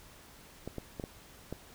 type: clicks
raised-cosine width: 2 ms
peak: -24 dBFS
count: 5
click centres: 0.676 / 0.783 / 0.998 / 1.039 / 1.526 s
effects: pink hiss -55 dBFS RMS until 1.74 s